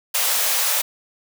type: high-pass noise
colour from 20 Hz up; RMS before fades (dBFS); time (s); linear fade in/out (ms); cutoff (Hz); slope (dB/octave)
white; -20; 0.14-0.82; 10; 470; 96
effects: none